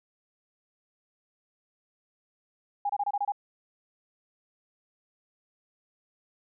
sine tone bursts, 814 Hz, G#5, 35 cents flat, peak -25 dBFS, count 7, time 2.85-3.321 s, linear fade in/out 5 ms, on 45 ms, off 26 ms, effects none

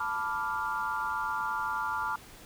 sine chord, B half-diminished seventh, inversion third, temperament equal, 880 / 987.8 / 1174.7 / 1396.9 Hz, A5 / B5 / D6 / F6, 0 / 0 / 0 / 0 cents, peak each -35 / -36 / -35 / -34 dBFS, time 0-2.16 s, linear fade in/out 5 ms, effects pink hiss -51 dBFS RMS until 2.45 s

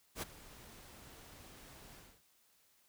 pink noise with ADSR envelope, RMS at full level -38 dBFS, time 0.15-2.22 s, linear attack 73 ms, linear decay 16 ms, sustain -18 dB, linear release 250 ms, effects white hiss -71 dBFS RMS until 2.88 s

